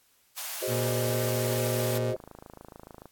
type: high-pass noise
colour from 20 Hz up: white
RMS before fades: -36 dBFS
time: 0.36-1.99 s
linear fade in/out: 20 ms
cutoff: 580 Hz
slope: 48 dB/octave
type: chord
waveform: sine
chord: Ab dominant seventh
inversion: third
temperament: equal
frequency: 370 / 415.3 / 523.3 / 622.3 Hz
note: Gb4 / Ab4 / C5 / Eb5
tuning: 0 / 0 / 0 / 0 cents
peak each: -34 / -36 / -33 / -34 dBFS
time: 0.62-2.16 s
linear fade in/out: 5 ms
type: tone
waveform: 35% pulse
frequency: 118.3 Hz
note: A#2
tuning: 26 cents sharp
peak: -27 dBFS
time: 0.67-2.15 s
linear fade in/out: 50 ms
type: click train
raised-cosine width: 1 ms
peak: -30 dBFS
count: 27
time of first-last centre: 2.09-3.057 s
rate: 26.9 Hz
effects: white hiss -65 dBFS RMS until 3.11 s + AAC 64 kbps